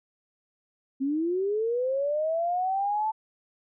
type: linear sweep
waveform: sine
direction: up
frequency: 261.6 to 883 Hz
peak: -24 dBFS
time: 1-3.12 s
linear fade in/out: 20 ms
effects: none